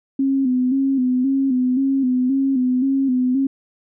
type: tone with vibrato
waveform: sine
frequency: 261.6 Hz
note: C4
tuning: in tune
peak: -15 dBFS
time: 0.19-3.47 s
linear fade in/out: 5 ms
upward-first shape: square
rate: 1.9 Hz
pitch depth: 61 cents each way
effects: none